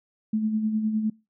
sine tone with tremolo, 216.8 Hz, A3, 25 cents flat, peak -20 dBFS, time 0.33-1.1 s, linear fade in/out 5 ms, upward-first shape sine, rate 9.8 Hz, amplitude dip 50%, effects noise-tail reverb RT60 0.3 s tail -26 dB re dry

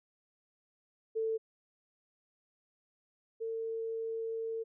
sine tone pair in turn, 445.2 / 451.2 Hz, A4 / A4, +20 / +44 cents, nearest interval unison, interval 24 cents, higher second, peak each -30 / -34 dBFS, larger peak first, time 1.15-1.38 / 3.4-4.64 s, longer second, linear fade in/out 20 ms, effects none

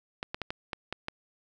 clicks, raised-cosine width 0.3 ms, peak -17 dBFS, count 7, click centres 0.229 / 0.345 / 0.417 / 0.505 / 0.732 / 0.926 / 1.084 s, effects none

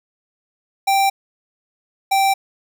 square tone pair in turn, 784 / 780.7 Hz, G5 / G5, 0 / -7 cents, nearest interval unison, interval 7 cents, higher first, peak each -14 dBFS, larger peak neither, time 0.87-1.1 / 2.11-2.34 s, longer neither, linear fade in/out 10 ms, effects none

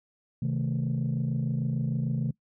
sine chord, A diminished, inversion first, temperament equal with one note detuned, 130.81 / 157.46 / 220 Hz, C3 / Eb3 / A3, 0 / +21 / 0 cents, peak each -27 / -29 / -31 dBFS, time 0.42-2.31 s, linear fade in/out 5 ms, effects noise-tail reverb RT60 0.1 s tail -22 dB re dry + tanh soft clip ceiling -21 dBFS

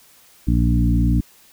harmonic tone with a mistuned harmonic, 58.9 Hz, A#1, 19 cents sharp, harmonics 1 / 2 / 3 / 4 / 5, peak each -17 / -20 / -22 / -23 / -24 dBFS, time 0.47-1.21 s, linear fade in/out 10 ms, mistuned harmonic 2, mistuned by -15 cents, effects white hiss -51 dBFS RMS until 1.52 s

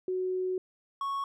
sine / triangle tone pair in turn, 370 / 1106.1 Hz, F#4 / C#6, 0 / -4 cents, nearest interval octave + perfect fifth, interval 1896 cents, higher second, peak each -28 dBFS, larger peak neither, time 0.08-0.58 / 1.01-1.24 s, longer first, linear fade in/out 2 ms, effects none

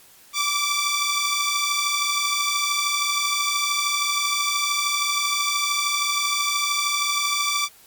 10% pulse beating tone pair, 1154 / 1167 Hz, D6 / D6, -31 / -11 cents, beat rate 13 Hz, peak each -18 / -14 dBFS, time 0.33-7.69 s, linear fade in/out 50 ms, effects white hiss -51 dBFS RMS until 7.86 s + Opus 48 kbps

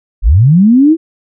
sine linear sweep, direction up, 36.22 to 335.9 Hz, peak -3 dBFS, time 0.22-0.97 s, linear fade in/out 50 ms, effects none

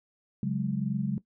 sine chord, C# suspended fourth, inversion none, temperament equal, 138.59 / 185 / 207.7 Hz, C#3 / F#3 / G#3, 0 / 0 / 0 cents, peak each -31 dBFS, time 0.43-1.18 s, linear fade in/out 2 ms, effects noise-tail reverb RT60 0.1 s tail -17 dB re dry

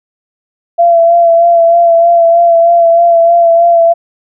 sine tone with vibrato, 678 Hz, E5, 49 cents sharp, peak -3 dBFS, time 0.78-3.94 s, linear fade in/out 20 ms, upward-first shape sine, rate 3.2 Hz, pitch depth 25 cents each way, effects none

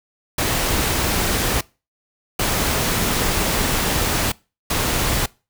pink noise bursts at uneven times, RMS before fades -20 dBFS, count 3, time 0.38-1.61 / 2.39-4.32 / 4.7-5.26 s, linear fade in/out 5 ms, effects noise-tail reverb RT60 0.3 s tail -23 dB re dry

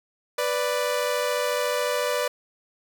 sawtooth tone pair together, 493.9 / 587.9 Hz, B4 / D5, 0 / +2 cents, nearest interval minor third, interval 302 cents, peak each -22 dBFS, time 0.38-2.28 s, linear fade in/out 5 ms, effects none

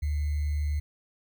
sine tone with sample-and-hold, 74 Hz, D2, 14 cents sharp, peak -25 dBFS, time 0.02-0.8 s, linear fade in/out 10 ms, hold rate 2100 Hz, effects none

